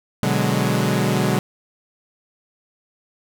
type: chord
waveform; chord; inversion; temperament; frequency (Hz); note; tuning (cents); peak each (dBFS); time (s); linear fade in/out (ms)
sawtooth; G# half-diminished seventh; first; equal; 123.47 / 146.83 / 185 / 207.7; B2 / D3 / F#3 / G#3; 0 / 0 / 0 / 0; -19; 0.23-1.39; 0
effects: none